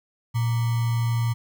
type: tone with sample-and-hold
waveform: sine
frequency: 116.54 Hz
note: A#2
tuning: in tune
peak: -20 dBFS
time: 0.34-1.34 s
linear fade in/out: 20 ms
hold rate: 1050 Hz
effects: none